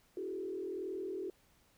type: tone with frequency modulation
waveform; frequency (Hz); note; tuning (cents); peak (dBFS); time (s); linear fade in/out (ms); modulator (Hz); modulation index
sine; 377.6; F#4; +35; -37; 0.17-1.3; 2; 41.6; 1.1
effects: pink hiss -69 dBFS RMS until 1.77 s